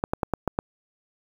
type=clicks; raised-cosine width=1 ms; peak=-9 dBFS; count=6; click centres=0.039 / 0.135 / 0.232 / 0.337 / 0.477 / 0.589 s; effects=7-bit